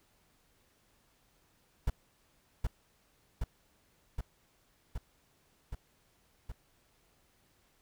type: noise with echo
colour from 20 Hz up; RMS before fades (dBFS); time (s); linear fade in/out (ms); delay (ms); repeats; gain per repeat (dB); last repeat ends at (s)
brown; -28; 1.87-1.9; 5; 770; 6; -2; 6.52
effects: pink hiss -70 dBFS RMS until 7.81 s